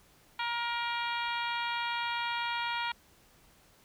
harmonic tone, 472.1 Hz, A#4, 22 cents sharp, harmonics 2 / 3 / 4 / 5 / 6 / 7 / 8 / 9, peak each -34 / -38 / -41 / -39 / -44 / -41 / -47 / -47 dBFS, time 0.39-2.92 s, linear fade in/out 5 ms, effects pink hiss -62 dBFS RMS until 3.84 s

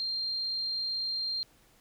sine tone, 4186 Hz, C8, in tune, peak -30 dBFS, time 0-1.43 s, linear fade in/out 0 ms, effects pink hiss -63 dBFS RMS until 1.8 s

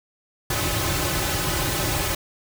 pink noise with comb filter, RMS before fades -24 dBFS, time 0.5-2.15 s, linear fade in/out 5 ms, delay 4.3 ms, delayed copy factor -1, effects none

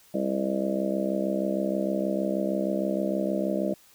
harmonic tone with a mistuned harmonic, 66.4 Hz, C2, 26 cents sharp, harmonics 3 / 4 / 5 / 6 / 7 / 8 / 9 / 10, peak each -29 / -35 / -31 / -40 / -37 / -35 / -30 / -38 dBFS, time 0.14-3.74 s, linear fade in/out 5 ms, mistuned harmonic 10, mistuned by -44 cents, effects white hiss -57 dBFS RMS until 3.94 s

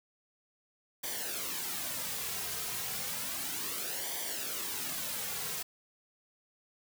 white noise with flanger, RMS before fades -37 dBFS, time 1.03-5.63 s, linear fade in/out 10 ms, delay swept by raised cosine 0.74 to 3.54 ms, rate 0.32 Hz, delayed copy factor -0.65, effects none

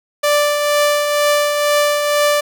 sawtooth tone with tremolo, 587.3 Hz, D5, in tune, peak -7 dBFS, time 0.23-2.41 s, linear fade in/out 10 ms, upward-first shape triangle, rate 2.1 Hz, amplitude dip 45%, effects none

